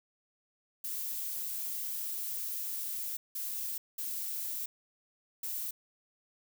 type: noise bursts at uneven times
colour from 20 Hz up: violet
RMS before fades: -37 dBFS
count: 4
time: 0.84-3.17 / 3.35-3.78 / 3.98-4.66 / 5.43-5.71 s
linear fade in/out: 5 ms
effects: none